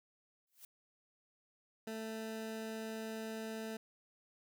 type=noise with exponential growth; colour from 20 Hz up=blue; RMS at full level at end=-50 dBFS; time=0.47-0.65 s; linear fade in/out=2 ms; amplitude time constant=37 ms
type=tone; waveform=20% pulse; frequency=221.3 Hz; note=A3; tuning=10 cents sharp; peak=-36 dBFS; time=1.87-3.77 s; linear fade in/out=5 ms
effects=none